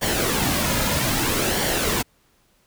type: noise with flanger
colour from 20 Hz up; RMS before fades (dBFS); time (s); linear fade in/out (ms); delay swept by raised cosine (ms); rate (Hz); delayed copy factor
pink; -22; 0.01-2.03; 20; 0.78 to 2.68; 0.62; -0.5
effects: pink hiss -62 dBFS RMS until 2.66 s